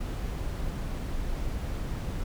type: noise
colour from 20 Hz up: brown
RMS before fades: -32 dBFS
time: 0-2.24 s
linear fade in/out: 10 ms
effects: none